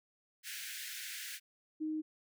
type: high-pass noise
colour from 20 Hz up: pink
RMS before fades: -44 dBFS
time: 0.43-1.4 s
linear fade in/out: 50 ms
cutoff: 1500 Hz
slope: 96 dB/octave
type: tone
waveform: sine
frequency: 311.1 Hz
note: D#4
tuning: in tune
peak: -34 dBFS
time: 1.8-2.02 s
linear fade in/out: 20 ms
effects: none